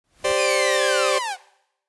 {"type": "noise with exponential growth", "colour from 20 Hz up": "pink", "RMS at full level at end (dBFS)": -35, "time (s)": [0.04, 0.32], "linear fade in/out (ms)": 1, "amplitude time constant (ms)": 59}
{"type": "chord", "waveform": "sawtooth", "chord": "G suspended fourth", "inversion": "none", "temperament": "just", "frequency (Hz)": [392, 522.7, 588], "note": ["G4", "C5", "D5"], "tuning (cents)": [0, -2, 2], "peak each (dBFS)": [-22, -18, -18], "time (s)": [0.24, 1.19], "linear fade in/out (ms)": 10}
{"type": "linear sweep", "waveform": "sawtooth", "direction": "down", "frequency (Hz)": [2554, 704], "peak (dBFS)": -21, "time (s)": [0.36, 1.37], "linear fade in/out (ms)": 50}
{"effects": ["noise-tail reverb RT60 0.8 s tail -20 dB re dry", "resampled to 24000 Hz"]}